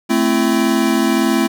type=chord; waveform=square; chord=A minor; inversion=none; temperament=equal with one note detuned; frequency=220 / 261.6 / 335.8 Hz; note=A3 / C4 / E4; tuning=0 / 0 / +32 cents; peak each=-18 dBFS; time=0.09-1.48 s; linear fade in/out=20 ms; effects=none